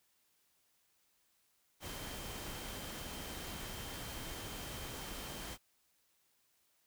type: tone in noise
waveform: sine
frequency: 3136 Hz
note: G7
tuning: in tune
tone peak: -54 dBFS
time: 1.8-5.58 s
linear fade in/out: 50 ms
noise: pink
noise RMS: -45 dBFS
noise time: 1.8-5.58 s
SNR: -12 dB
effects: white hiss -75 dBFS RMS until 6.86 s